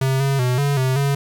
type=tone with pitch steps; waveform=square; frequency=133 / 137.5 / 125.1 / 142 / 130.4 / 140.1 Hz; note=C3 / C#3 / B2 / C#3 / C3 / C#3; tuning=+29 / -14 / +23 / +42 / -5 / +19 cents; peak=-17 dBFS; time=0.01-1.15 s; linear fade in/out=5 ms; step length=190 ms; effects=9-bit